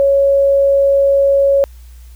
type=tone; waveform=sine; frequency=554.4 Hz; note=C#5; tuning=in tune; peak=-8 dBFS; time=0-1.64 s; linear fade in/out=0 ms; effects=added 60 Hz sine -34 dBFS peak until 2.15 s + white hiss -51 dBFS RMS until 2.15 s